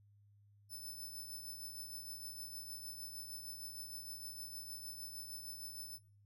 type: tone with tremolo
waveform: 5% pulse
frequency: 5274 Hz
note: E8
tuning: in tune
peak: -38 dBFS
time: 0.69-5.99 s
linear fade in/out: 50 ms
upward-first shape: triangle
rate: 6.5 Hz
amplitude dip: 50%
effects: noise-tail reverb RT60 0.4 s tail -20 dB re dry + added 102 Hz sine -64 dBFS peak until 6.25 s